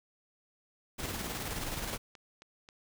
pink noise with tremolo, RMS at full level -36 dBFS, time 0.98-1.98 s, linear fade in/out 20 ms, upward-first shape square, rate 19 Hz, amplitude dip 35%
click train, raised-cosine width 0.2 ms, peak -34 dBFS, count 7, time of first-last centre 1.08-2.689 s, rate 3.73 Hz
effects none

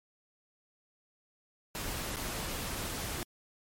pink noise with dropouts, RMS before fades -37 dBFS, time 1.75-3.23 s, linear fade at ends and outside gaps 0 ms, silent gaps 2.16-2.168 s, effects MP3 64 kbps

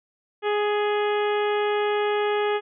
harmonic tone with a mistuned harmonic, 415.7 Hz, G#4, 2 cents sharp, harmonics 1 / 2 / 3 / 4 / 5 / 6 / 7 / 8, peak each -22 / -28 / -32 / -34 / -36 / -38 / -39 / -40 dBFS, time 0.42-2.61 s, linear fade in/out 50 ms, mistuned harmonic 4, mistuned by +17 cents, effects none

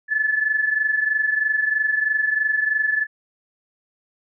sine tone pair together, 1726.9 / 1750 Hz, A6 / A6, -33 / -10 cents, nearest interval unison, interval 23 cents, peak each -19 / -24 dBFS, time 0.08-3.07 s, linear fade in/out 50 ms, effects none

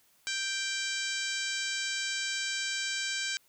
harmonic tone, 784 Hz, G5, in tune, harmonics 2 / 3 / 4 / 5 / 6 / 7 / 8 / 9 / 10, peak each -36 / -38 / -39 / -40 / -41 / -41 / -42 / -43 / -43 dBFS, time 0.27-3.37 s, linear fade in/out 0 ms, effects white hiss -66 dBFS RMS until 3.48 s

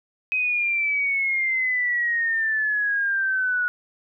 sine exponential sweep, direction down, 2533 to 1455 Hz, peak -20 dBFS, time 0.32-3.68 s, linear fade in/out 0 ms, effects none

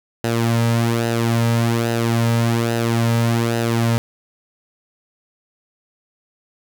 sawtooth tone with flanger, 116.2 Hz, A#2, 5 cents flat, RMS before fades -18 dBFS, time 0.24-3.98 s, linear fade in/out 0 ms, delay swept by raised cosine 0.88 to 2.78 ms, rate 1.2 Hz, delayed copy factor -0.6, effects none

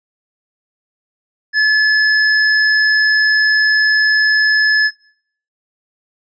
square tone, 1720 Hz, A6, 40 cents flat, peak -10 dBFS, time 1.53-4.91 s, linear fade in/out 50 ms, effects noise-tail reverb RT60 0.6 s tail -20 dB re dry + resampled to 16000 Hz

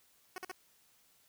10% pulse tone bursts, 369.9 Hz, F#4, in tune, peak -32 dBFS, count 3, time 0.36-0.515 s, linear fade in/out 2 ms, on 21 ms, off 46 ms, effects white hiss -68 dBFS RMS until 1.28 s

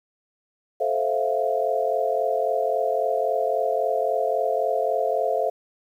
sine chord, F major seventh, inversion first, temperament just, 436.5 / 523.8 / 654.8 / 698.5 Hz, A4 / C5 / E5 / F5, -14 / +2 / -12 / 0 cents, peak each -27 / -26 / -25 / -26 dBFS, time 0.8-5.5 s, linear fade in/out 10 ms, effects 9-bit

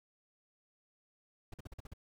brown noise bursts, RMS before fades -45 dBFS, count 7, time 1.52-1.936 s, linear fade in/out 5 ms, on 20 ms, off 46 ms, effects none

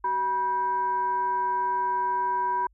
sine tone with frequency modulation, 973 Hz, B5, 26 cents flat, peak -23 dBFS, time 0.04-2.67 s, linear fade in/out 5 ms, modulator 595 Hz, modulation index 0.39, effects added 50 Hz sine -58 dBFS peak until 2.73 s

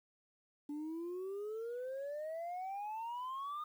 sine exponential sweep, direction up, 288.2 to 1231 Hz, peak -37 dBFS, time 0.69-3.64 s, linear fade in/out 5 ms, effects tanh soft clip ceiling -38 dBFS + 11-bit

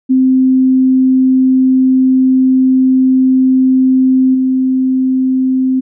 sine tone with level steps, 260 Hz, C4, 11 cents flat, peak -6 / -9 dBFS, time 0.09-5.81 s, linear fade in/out 20 ms, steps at 4.34 s, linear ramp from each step 10 ms, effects none

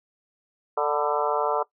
harmonic tone with a mistuned harmonic, 148 Hz, D3, 14 cents sharp, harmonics 3 / 4 / 5 / 6 / 7 / 8 / 9, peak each -27 / -28 / -29 / -30 / -30 / -31 / -32 dBFS, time 0.77-1.63 s, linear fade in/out 5 ms, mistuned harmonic 7, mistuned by -57 cents, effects noise-tail reverb RT60 0.1 s tail -20 dB re dry

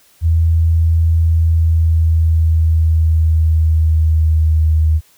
sine tone with pitch glide, 82 to 78.43 Hz, E2 to D#2, -9 to +14 cents, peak -9 dBFS, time 0.21-5.01 s, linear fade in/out 50 ms, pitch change -77 cents, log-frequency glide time 1.21-4.9 s, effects white hiss -51 dBFS RMS until 5.17 s

